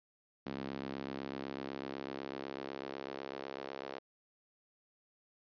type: tone with high-pass filter sweep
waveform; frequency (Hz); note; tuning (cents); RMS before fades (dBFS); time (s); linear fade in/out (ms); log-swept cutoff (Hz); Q
sawtooth; 68; C#2; -33; -43; 0.46-3.99; 5; 230 to 470; 1.6
effects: resampled to 11025 Hz